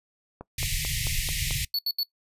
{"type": "click train", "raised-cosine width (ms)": 1, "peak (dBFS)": -24, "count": 6, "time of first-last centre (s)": [0.41, 1.509], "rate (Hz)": 4.55}
{"type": "band-stop noise", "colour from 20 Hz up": "pink", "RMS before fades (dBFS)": -28, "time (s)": [0.58, 1.65], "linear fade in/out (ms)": 5, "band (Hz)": [160, 1900], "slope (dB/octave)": 96}
{"type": "tone bursts", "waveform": "square", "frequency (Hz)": 4435, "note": "C#8", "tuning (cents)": 0, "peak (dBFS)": -24, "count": 3, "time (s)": [1.74, 2.032], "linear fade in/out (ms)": 2, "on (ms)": 48, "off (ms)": 74}
{"effects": ["noise-tail reverb RT60 0.1 s tail -21 dB re dry", "resampled to 32000 Hz"]}